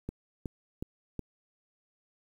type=click train; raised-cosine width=3 ms; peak=-22 dBFS; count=4; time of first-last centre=0.09-1.193 s; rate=2.72 Hz; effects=9-bit